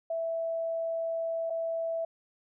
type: tone with dropouts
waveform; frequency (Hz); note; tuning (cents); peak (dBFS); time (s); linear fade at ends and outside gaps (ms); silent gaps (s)
sine; 659.3; E5; 0; -29; 0.1-2.05; 5; 1.499-1.503
effects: none